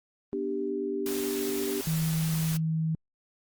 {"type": "chord", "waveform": "sine", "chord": "G major", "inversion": "first", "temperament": "just", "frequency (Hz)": [245, 294, 392], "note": ["B3", "D4", "G4"], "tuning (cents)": [-14, 2, 0], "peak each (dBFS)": [-36, -34, -30], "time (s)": [0.33, 1.81], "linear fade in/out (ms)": 0}
{"type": "noise", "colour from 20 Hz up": "white", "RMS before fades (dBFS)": -37, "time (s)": [1.06, 2.57], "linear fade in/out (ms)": 2}
{"type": "tone", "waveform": "sine", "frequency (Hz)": 160, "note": "D#3", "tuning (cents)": 49, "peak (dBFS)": -25, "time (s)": [1.87, 2.95], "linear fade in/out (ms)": 2}
{"effects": ["Opus 32 kbps"]}